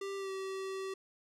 square tone with pitch glide, 393.7 to 384 Hz, G4 to G4, +8 to -36 cents, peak -38 dBFS, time 0.01-0.94 s, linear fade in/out 5 ms, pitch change -44 cents, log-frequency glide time 0.17-0.31 s, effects low-pass 9000 Hz 12 dB/octave

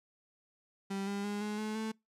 35% pulse tone with pitch steps, 196 / 200.6 / 205.3 / 210.1 / 215 / 220 Hz, G3 / G3 / G#3 / G#3 / A3 / A3, 0 / +40 / -20 / +20 / -40 / 0 cents, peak -33 dBFS, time 0.9-1.92 s, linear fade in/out 10 ms, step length 170 ms, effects noise-tail reverb RT60 0.2 s tail -25 dB re dry + low-pass 10000 Hz 12 dB/octave

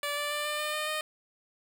10% pulse tone with pitch steps, 580 / 585.7 / 591.5 / 597.3 / 603.2 / 609.2 / 615.2 Hz, D5 / D5 / D5 / D5 / D5 / D#5 / D#5, -22 / -5 / +12 / +29 / +46 / -37 / -20 cents, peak -22 dBFS, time 0.03-1.01 s, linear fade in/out 2 ms, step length 140 ms, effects none

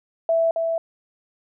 sine tone with echo, 660 Hz, E5, 2 cents sharp, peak -16 dBFS, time 0.29-0.51 s, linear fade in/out 2 ms, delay 270 ms, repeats 1, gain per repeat -4 dB, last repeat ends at 0.78 s, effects none

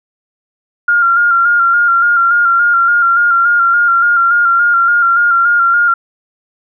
sine tone with vibrato, 1396.9 Hz, F6, in tune, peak -7 dBFS, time 0.88-5.94 s, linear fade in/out 5 ms, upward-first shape square, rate 3.5 Hz, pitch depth 27 cents each way, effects none

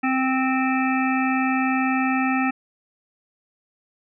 harmonic tone, 261.6 Hz, C4, in tune, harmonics 1 / 3 / 5 / 7 / 9 / 10, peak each -21 / -26 / -28 / -29 / -31 / -31 dBFS, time 0.03-2.51 s, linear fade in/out 10 ms, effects none

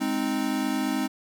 square chord, Ab major, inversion none, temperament equal, 207.7 / 261.6 / 311.1 Hz, Ab3 / C4 / Eb4, 0 / 0 / 0 cents, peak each -32 / -28 / -30 dBFS, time 0-1.08 s, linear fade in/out 20 ms, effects none

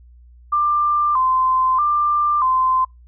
sine tone with vibrato, 1108.7 Hz, C#6, in tune, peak -14 dBFS, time 0.52-2.85 s, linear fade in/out 10 ms, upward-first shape square, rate 0.79 Hz, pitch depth 120 cents each way, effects noise-tail reverb RT60 0.2 s tail -26 dB re dry + added 60 Hz sine -43 dBFS peak until 3.07 s

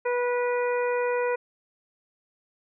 harmonic tone, 488.8 Hz, B4, 18 cents flat, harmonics 1 / 2 / 3 / 4 / 5, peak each -24 / -31 / -35 / -37 / -38 dBFS, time 0.05-1.36 s, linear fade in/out 10 ms, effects none

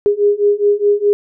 sine beating tone pair, 407.7 / 412.5 Hz, G#4 / G#4, -32 / -12 cents, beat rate 4.8 Hz, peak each -14 / -13 dBFS, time 0.06-1.13 s, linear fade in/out 0 ms, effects none

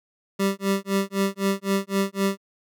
25% pulse tone with tremolo, 196 Hz, G3, in tune, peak -15 dBFS, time 0.39-2.38 s, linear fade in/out 10 ms, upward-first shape sine, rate 3.9 Hz, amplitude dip 100%, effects none

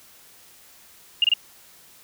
sine tone bursts, 2832 Hz, F7, 23 cents sharp, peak -14 dBFS, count 3, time 1.22-1.338 s, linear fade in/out 2 ms, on 22 ms, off 26 ms, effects white hiss -51 dBFS RMS until 2.03 s

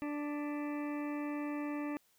harmonic tone with a mistuned harmonic, 293.7 Hz, D4, in tune, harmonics 1 / 2 / 3 / 4 / 6 / 7 / 8 / 9, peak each -36 / -46 / -49 / -49 / -53 / -54 / -54 / -56 dBFS, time 0.02-1.97 s, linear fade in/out 0 ms, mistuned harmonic 7, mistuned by -46 cents, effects white hiss -71 dBFS RMS until 2.18 s

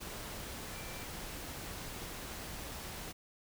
sine tone in noise, 2349 Hz, D7, in tune, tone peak -53 dBFS, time 0.72-1.05 s, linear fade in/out 20 ms, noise pink, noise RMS -44 dBFS, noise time 0-3.13 s, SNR -12 dB, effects none

